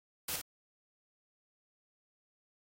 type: noise with echo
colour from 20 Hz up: white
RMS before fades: -36 dBFS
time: 0.28-0.36 s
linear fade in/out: 5 ms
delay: 56 ms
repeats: 1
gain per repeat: -5 dB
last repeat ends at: 0.416 s
effects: AAC 48 kbps